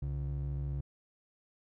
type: ring-modulated tone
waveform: triangle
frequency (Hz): 102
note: G#2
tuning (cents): -31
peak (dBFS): -28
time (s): 0.02-0.81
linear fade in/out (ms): 5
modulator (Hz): 36.8
effects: none